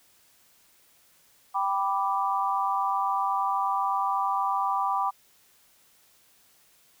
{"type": "chord", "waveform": "sine", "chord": "G major", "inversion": "none", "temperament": "equal", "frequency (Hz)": [784, 987.8, 1174.7], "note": ["G5", "B5", "D6"], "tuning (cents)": [0, 0, 0], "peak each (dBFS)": -28, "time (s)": [1.54, 5.11], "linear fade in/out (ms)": 20, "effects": ["white hiss -61 dBFS RMS until 7 s"]}